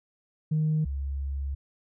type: tone pair in turn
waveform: sine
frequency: 155.1 / 69.09 Hz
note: D#3 / C#2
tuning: -5 / -5 cents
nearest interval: octave + major second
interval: 1400 cents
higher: first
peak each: -21 / -28 dBFS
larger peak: first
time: 0.51-0.85 / 0.85-1.55 s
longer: second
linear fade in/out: 10 ms
effects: tanh soft clip ceiling -19 dBFS